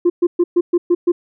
sine tone bursts, 349.2 Hz, F4, in tune, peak -8 dBFS, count 7, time 0.05-1.12 s, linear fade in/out 10 ms, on 50 ms, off 120 ms, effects tanh soft clip ceiling -7 dBFS

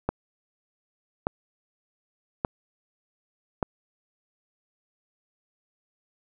click train, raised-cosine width 1 ms, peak -10 dBFS, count 4, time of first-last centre 0.09-3.628 s, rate 0.848 Hz, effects none

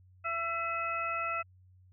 harmonic tone with a mistuned harmonic, 670 Hz, E5, 28 cents sharp, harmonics 1 / 2 / 3 / 4, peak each -40 / -33 / -42 / -37 dBFS, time 0.24-1.43 s, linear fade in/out 20 ms, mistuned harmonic 4, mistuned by -72 cents, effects added 92 Hz sine -57 dBFS peak until 1.92 s

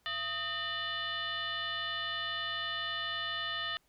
sine tone with frequency modulation, 2394 Hz, D7, 33 cents sharp, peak -33 dBFS, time 0.06-3.77 s, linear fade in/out 0 ms, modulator 572 Hz, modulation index 2.3, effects pink hiss -72 dBFS RMS until 3.88 s

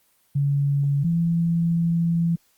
sine tone pair in turn, 141.4 / 168.15 Hz, C#3 / E3, +35 / +35 cents, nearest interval minor third, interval 300 cents, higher second, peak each -18 dBFS, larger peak neither, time 0.35-1.04 / 1.04-2.36 s, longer second, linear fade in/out 10 ms, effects white hiss -63 dBFS RMS until 2.57 s + Opus 24 kbps

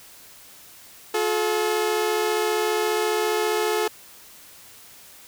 sawtooth tone pair together, 355.7 / 430.5 Hz, F4 / A4, +32 / -38 cents, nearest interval minor third, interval 330 cents, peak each -23 / -18 dBFS, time 1.14-3.88 s, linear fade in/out 5 ms, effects white hiss -47 dBFS RMS until 5.27 s

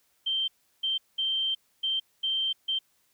sine tone bursts at uneven times, 3136 Hz, G7, in tune, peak -25 dBFS, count 6, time 0.26-0.48 / 0.83-0.98 / 1.18-1.55 / 1.83-2 / 2.23-2.53 / 2.68-2.79 s, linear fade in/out 10 ms, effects white hiss -69 dBFS RMS until 3.13 s

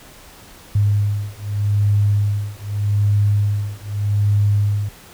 sine beating tone pair, 102.3 / 103.12 Hz, G#2 / G#2, -26 / -12 cents, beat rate 0.82 Hz, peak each -18 dBFS, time 0.75-4.89 s, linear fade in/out 5 ms, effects pink hiss -43 dBFS RMS until 5.13 s

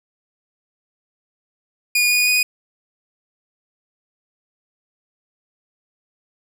sawtooth tone with pitch steps, 2444 / 2461 / 2478 Hz, D#7 / D#7 / D#7, -32 / -20 / -8 cents, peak -11 dBFS, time 1.95-2.43 s, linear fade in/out 5 ms, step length 160 ms, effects none

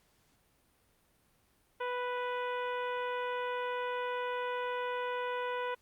harmonic tone, 493.9 Hz, B4, in tune, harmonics 1 / 2 / 3 / 4 / 5 / 6 / 7, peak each -36 / -37 / -42 / -47 / -48 / -51 / -55 dBFS, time 1.8-5.75 s, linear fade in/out 10 ms, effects pink hiss -70 dBFS RMS until 5.81 s + Opus 48 kbps

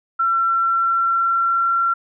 sine tone with pitch glide, 1353 to 1364.8 Hz, E6 to F6, +45 to -40 cents, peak -15 dBFS, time 0.19-1.94 s, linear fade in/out 10 ms, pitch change +15 cents, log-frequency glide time 0.49-1.76 s, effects none

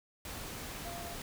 sine tone in noise, 690 Hz, F5, 21 cents flat, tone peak -44 dBFS, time 0.85-1.14 s, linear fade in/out 2 ms, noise pink, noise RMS -43 dBFS, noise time 0.25-1.22 s, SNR -4 dB, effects none

